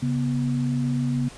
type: tone pair together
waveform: sine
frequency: 136.94 / 244 Hz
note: C#3 / B3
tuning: -21 / -21 cents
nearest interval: minor seventh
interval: 1000 cents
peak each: -24 dBFS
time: 0.02-1.29 s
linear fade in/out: 10 ms
effects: pink hiss -44 dBFS RMS until 1.37 s + resampled to 22050 Hz